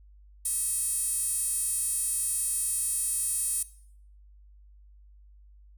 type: tone with high-pass filter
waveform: sawtooth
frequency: 641 Hz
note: E5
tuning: 49 cents flat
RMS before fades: -29 dBFS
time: 0.45-3.63 s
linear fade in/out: 5 ms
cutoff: 9500 Hz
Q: 6.3
effects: noise-tail reverb RT60 0.6 s tail -18 dB re dry + added 50 Hz sine -51 dBFS peak until 5.77 s